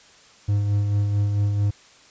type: tone with tremolo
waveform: triangle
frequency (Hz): 102.2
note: G#2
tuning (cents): -27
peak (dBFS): -15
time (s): 0.48-1.71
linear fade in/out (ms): 10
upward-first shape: sine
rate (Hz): 4.5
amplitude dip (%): 35
effects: white hiss -51 dBFS RMS until 2.1 s + resampled to 16000 Hz